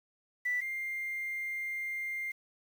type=tone pair in turn; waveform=sine; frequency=1975.5 / 2100 Hz; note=B6 / C7; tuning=0 / +6 cents; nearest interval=minor second; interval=106 cents; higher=second; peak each=-28 / -33 dBFS; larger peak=first; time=0.45-0.61 / 0.61-2.32 s; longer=second; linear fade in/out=10 ms; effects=tanh soft clip ceiling -24 dBFS + 9-bit